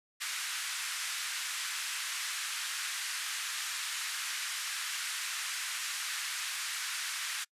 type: band-pass noise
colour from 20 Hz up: pink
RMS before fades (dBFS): -37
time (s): 0.2-7.45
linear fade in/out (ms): 20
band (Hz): 1400 to 11000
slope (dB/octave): 24
effects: noise-tail reverb RT60 0.1 s tail -26 dB re dry + resampled to 32000 Hz